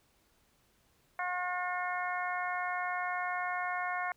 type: harmonic tone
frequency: 360 Hz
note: F#4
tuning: 47 cents flat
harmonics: 2 / 3 / 4 / 5 / 6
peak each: -36 / -38 / -39 / -40 / -41 dBFS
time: 1.19-4.12 s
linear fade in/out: 2 ms
effects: pink hiss -70 dBFS RMS until 4.16 s